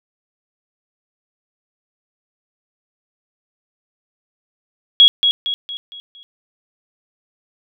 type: tone with echo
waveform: sine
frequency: 3322 Hz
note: G#7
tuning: in tune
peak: -4 dBFS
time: 5-5.08 s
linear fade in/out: 0 ms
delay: 230 ms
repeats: 5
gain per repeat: -7 dB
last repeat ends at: 6.23 s
effects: none